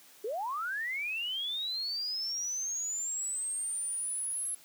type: linear sweep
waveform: sine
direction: up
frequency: 392 to 11010 Hz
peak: -32 dBFS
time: 0.24-4.55 s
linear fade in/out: 5 ms
effects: white hiss -57 dBFS RMS until 4.64 s + high-pass 150 Hz 12 dB/octave